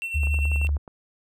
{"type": "tone with tremolo", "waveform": "triangle", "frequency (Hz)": 2706, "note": "E7", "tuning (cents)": 45, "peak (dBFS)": -24, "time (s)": [0.02, 0.67], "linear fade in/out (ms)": 0, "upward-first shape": "triangle", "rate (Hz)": 10, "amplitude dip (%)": 60}
{"type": "tone with vibrato", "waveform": "sine", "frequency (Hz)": 73.42, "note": "D2", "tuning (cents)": 0, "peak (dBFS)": -20, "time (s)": [0.14, 0.78], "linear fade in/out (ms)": 20, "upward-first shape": "sine", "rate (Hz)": 6.3, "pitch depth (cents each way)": 39}
{"type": "clicks", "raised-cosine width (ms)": 1, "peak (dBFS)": -27, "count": 12, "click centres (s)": [0.234, 0.271, 0.343, 0.389, 0.454, 0.517, 0.56, 0.615, 0.648, 0.691, 0.768, 0.878]}
{"effects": []}